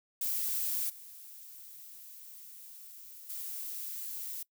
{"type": "noise with level steps", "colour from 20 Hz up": "violet", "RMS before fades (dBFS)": [-33, -50, -40], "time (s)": [0.21, 4.43], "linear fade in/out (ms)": 5, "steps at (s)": [0.89, 3.29], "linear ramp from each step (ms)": 10, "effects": ["noise-tail reverb RT60 0.1 s tail -22 dB re dry"]}